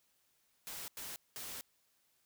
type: noise bursts at uneven times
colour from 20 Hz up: white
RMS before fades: -45 dBFS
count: 3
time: 0.67-0.88 / 0.97-1.16 / 1.36-1.61 s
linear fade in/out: 0 ms
effects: white hiss -75 dBFS RMS until 2.25 s